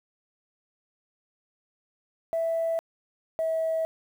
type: tone pair in turn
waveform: sine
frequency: 659.3 / 646.9 Hz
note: E5 / E5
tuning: 0 / -33 cents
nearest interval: unison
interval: 33 cents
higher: first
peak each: -23 dBFS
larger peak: neither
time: 2.33-2.79 / 3.39-3.85 s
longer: neither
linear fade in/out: 0 ms
effects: tanh soft clip ceiling -20 dBFS + 9-bit